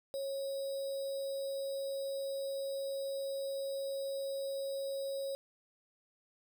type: tone with sample-and-hold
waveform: sine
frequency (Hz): 547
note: C#5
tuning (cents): -23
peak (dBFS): -35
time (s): 0.14-5.35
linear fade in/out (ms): 0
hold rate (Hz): 4410
effects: none